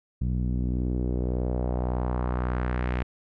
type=tone with low-pass filter sweep; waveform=sawtooth; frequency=61.74 Hz; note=B1; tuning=in tune; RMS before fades=-27 dBFS; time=0.21-3.03 s; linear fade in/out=5 ms; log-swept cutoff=170 to 2300 Hz; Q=1.7; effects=none